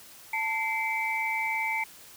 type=tone cluster; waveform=sine; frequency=888 / 2086 / 2303 Hz; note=A5 / C7 / D7; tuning=+16 / -6 / -34 cents; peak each=-31 dBFS; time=0.33-1.84 s; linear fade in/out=5 ms; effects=white hiss -50 dBFS RMS until 2.16 s